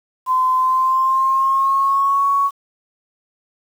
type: tone with pitch glide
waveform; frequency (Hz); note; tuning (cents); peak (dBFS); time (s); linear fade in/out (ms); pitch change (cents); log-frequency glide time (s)
sine; 1028 to 1114.6; C6 to C#6; -31 to +9; -13; 0.26-2.51; 50; +140; 0.56-2.26
effects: 7-bit